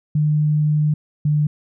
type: tone pair in turn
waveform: sine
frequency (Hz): 151 / 149.52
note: D3 / D3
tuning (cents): +48 / +31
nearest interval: unison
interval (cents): 17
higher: first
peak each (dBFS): -14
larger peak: neither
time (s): 0.15-0.94 / 1.25-1.47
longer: first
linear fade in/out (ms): 5
effects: none